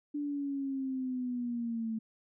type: linear sweep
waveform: sine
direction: down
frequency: 293.7 to 220.3 Hz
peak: -32 dBFS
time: 0.14-1.99 s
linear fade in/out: 10 ms
effects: none